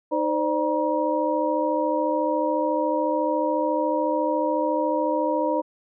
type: tone cluster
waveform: sine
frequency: 310.2 / 518 / 592 / 951 Hz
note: D#4 / C5 / D5 / A#5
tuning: -5 / -17 / +14 / +34 cents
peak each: -26 dBFS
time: 0.11-5.62 s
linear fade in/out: 20 ms
effects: none